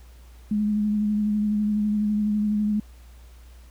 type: tone with vibrato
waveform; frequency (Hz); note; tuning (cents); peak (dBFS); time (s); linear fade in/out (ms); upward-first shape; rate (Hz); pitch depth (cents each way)
sine; 209.9; G#3; +19; -20; 0.51-2.8; 5; sine; 12; 23
effects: added 60 Hz sine -44 dBFS peak until 3.7 s + pink hiss -57 dBFS RMS until 3.7 s